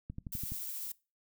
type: click train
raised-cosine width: 5 ms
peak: -28 dBFS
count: 6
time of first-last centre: 0.1-0.52 s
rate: 11.9 Hz
type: noise with tremolo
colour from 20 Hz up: violet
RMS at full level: -39 dBFS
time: 0.32-0.92 s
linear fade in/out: 5 ms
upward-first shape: triangle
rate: 14 Hz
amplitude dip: 25%
effects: noise-tail reverb RT60 0.3 s tail -22 dB re dry